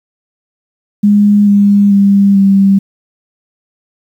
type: tone with pitch steps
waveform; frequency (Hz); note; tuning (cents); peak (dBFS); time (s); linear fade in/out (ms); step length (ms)
sine; 205.6 / 202.3 / 199.06 / 195.86; G#3 / G#3 / G3 / G3; -17 / -45 / +27 / -1; -4; 1.03-2.79; 10; 440
effects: 7-bit